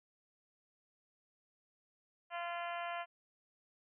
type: harmonic tone with a mistuned harmonic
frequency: 344.7 Hz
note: F4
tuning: 23 cents flat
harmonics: 2 / 3 / 4 / 5 / 6 / 7 / 8 / 9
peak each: -41 / -45 / -47 / -49 / -51 / -52 / -53 / -54 dBFS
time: 2.3-3.06 s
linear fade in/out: 50 ms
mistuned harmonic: 9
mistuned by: -19 cents
effects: none